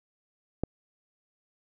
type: click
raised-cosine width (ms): 2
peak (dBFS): -14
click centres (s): 0.636
effects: none